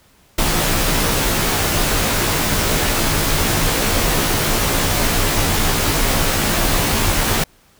pink noise with comb filter, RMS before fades -17 dBFS, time 0.38-7.44 s, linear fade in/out 5 ms, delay 16 ms, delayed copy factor -0.75, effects pink hiss -53 dBFS RMS until 7.79 s

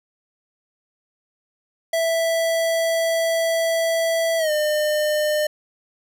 square tone with pitch glide, 659.3 to 604.6 Hz, E5 to D#5, 0 to -50 cents, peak -19 dBFS, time 1.93-5.47 s, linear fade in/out 5 ms, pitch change -150 cents, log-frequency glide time 4.38-4.51 s, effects none

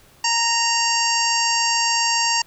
harmonic tone, 927 Hz, A#5, 10 cents flat, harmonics 1 / 2 / 3 / 5 / 6 / 7 / 8, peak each -22 / -27 / -25 / -23 / -25 / -28 / -27 dBFS, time 0.24-2.42 s, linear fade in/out 5 ms, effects pink hiss -52 dBFS RMS until 2.46 s

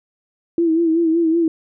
sine tone with vibrato, 329.6 Hz, E4, in tune, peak -13 dBFS, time 0.58-1.48 s, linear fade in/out 2 ms, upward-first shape sine, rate 5.3 Hz, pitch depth 60 cents each way, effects none

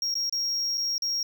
triangle tone with dropouts, 5588 Hz, F8, in tune, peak -24 dBFS, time 0.02-1.23 s, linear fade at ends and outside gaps 2 ms, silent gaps 0.142-0.153 / 0.296-0.325 / 0.774-0.778 / 0.981-1.021 s, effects none

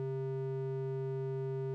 triangle ring-modulated tone, 267 Hz, C4, 35 cents sharp, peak -29 dBFS, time 0-1.74 s, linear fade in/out 0 ms, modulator 130 Hz, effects none

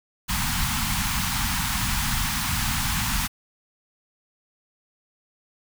pink band-stop noise, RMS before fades -25 dBFS, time 0.28-3.28 s, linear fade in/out 20 ms, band 250 to 810 Hz, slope 48 dB/octave, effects none

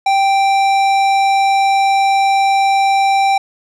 sine tone with tanh clipping, 784 Hz, G5, in tune, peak -12 dBFS, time 0.06-3.38 s, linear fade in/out 5 ms, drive 15 dB, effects none

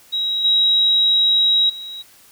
sine tone with level steps, 3838 Hz, A#7, 50 cents sharp, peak -18 / -12 / -29 dBFS, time 0.12-2.03 s, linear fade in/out 20 ms, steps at 0.44 / 1.69 s, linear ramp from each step 10 ms, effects white hiss -49 dBFS RMS until 2.31 s

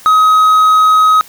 triangle tone with hard clipping, 1266 Hz, D#6, 30 cents sharp, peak -6 dBFS, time 0.06-1.21 s, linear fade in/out 0 ms, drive 6 dB, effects white hiss -38 dBFS RMS until 1.28 s

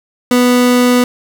30% pulse tone, 246.9 Hz, B3, in tune, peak -5 dBFS, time 0.31-1.04 s, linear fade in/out 2 ms, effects none

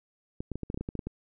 clicks, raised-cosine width 3 ms, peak -21 dBFS, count 12, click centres 0.405 / 0.517 / 0.556 / 0.633 / 0.701 / 0.744 / 0.775 / 0.81 / 0.889 / 0.953 / 0.992 / 1.07 s, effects none

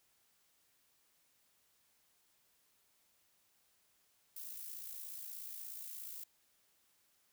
violet noise with amplitude modulation, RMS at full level -45 dBFS, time 4.36-6.24 s, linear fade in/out 5 ms, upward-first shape sine, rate 56.8 Hz, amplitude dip 50%, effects white hiss -74 dBFS RMS until 7.32 s

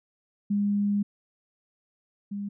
sine tone pair in turn, 203.6 / 202.1 Hz, G#3 / G#3, -34 / -47 cents, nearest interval unison, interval 13 cents, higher first, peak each -22 / -30 dBFS, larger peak first, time 0.5-1.03 / 2.31-2.49 s, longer first, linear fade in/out 10 ms, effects none

